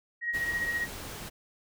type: tone with tremolo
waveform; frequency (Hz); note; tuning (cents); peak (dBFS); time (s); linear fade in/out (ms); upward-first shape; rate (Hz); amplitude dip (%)
sine; 1890; A#6; +23; -26; 0.21-0.88; 50; sine; 15; 50
type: noise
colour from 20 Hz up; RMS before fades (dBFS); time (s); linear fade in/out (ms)
pink; -41; 0.33-1.3; 20
effects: none